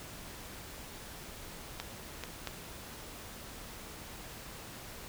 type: clicks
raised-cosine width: 0.2 ms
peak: -19 / -21 / -19 dBFS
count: 3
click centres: 1.8 / 2.237 / 2.473 s
effects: pink hiss -47 dBFS RMS until 5.08 s